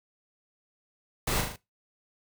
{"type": "noise with echo", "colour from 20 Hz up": "pink", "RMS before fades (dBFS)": -29, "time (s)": [1.27, 1.41], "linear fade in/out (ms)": 5, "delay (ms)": 38, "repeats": 4, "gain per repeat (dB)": -4, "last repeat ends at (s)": 1.562, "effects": ["noise-tail reverb RT60 0.2 s tail -19 dB re dry"]}